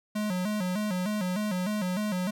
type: tone with vibrato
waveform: square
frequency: 196 Hz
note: G3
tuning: in tune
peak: -28 dBFS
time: 0.15-2.31 s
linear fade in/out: 10 ms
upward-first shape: square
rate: 3.3 Hz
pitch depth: 130 cents each way
effects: none